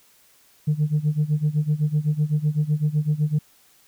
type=tone with tremolo; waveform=sine; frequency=151 Hz; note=D3; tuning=48 cents sharp; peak=-14 dBFS; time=0.67-3.39 s; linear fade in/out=10 ms; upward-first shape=sine; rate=7.9 Hz; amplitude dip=90%; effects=tanh soft clip ceiling -14 dBFS + white hiss -57 dBFS RMS until 3.87 s